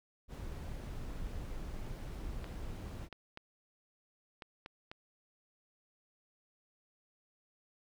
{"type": "noise", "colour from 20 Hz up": "brown", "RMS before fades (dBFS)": -42, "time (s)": [0.28, 3.09], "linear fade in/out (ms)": 50}
{"type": "clicks", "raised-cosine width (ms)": 0.3, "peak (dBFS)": -30, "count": 6, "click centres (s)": [2.443, 3.127, 3.374, 4.422, 4.661, 4.915]}
{"effects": []}